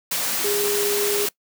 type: tone in noise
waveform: sine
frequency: 410 Hz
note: G#4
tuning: 22 cents flat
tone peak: -22 dBFS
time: 0.44-1.26 s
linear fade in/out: 5 ms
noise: white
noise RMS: -24 dBFS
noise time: 0.11-1.29 s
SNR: -1 dB
effects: noise-tail reverb RT60 0.1 s tail -22 dB re dry + high-pass 150 Hz 12 dB/octave